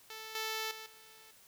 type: tone with level steps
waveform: 5% pulse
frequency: 440 Hz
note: A4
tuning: in tune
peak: -33 / -24 / -34 / -46 dBFS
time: 0.1-1.31 s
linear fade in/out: 2 ms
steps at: 0.35 / 0.71 / 0.86 s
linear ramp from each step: 2 ms
effects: white hiss -61 dBFS RMS until 1.47 s